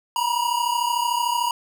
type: tone pair together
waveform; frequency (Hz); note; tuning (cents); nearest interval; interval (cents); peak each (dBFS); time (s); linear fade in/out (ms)
square; 943.6 / 977; A#5 / B5; +21 / -19; minor second; 60; -24; 0.16-1.51; 2
effects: none